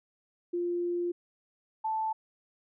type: tone pair in turn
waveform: sine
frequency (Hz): 349.2 / 878.4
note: F4 / A5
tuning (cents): 0 / -3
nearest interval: octave + major third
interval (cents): 1597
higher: second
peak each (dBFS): -28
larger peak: neither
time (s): 0.53-1.12 / 1.84-2.13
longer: first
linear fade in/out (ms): 10
effects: none